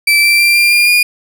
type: tone with pitch steps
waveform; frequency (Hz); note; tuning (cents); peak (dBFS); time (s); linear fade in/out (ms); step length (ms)
35% pulse; 2326 / 2346 / 2367 / 2387 / 2408 / 2429; D7 / D7 / D7 / D7 / D7 / D#7; -17 / -2 / +13 / +28 / +43 / -42; -5; 0.07-1.03; 5; 160
effects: none